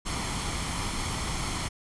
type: noise with comb filter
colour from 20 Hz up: pink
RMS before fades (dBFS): -31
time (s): 0.05-1.69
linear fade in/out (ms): 20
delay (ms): 0.93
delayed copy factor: +0.5
effects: resampled to 24000 Hz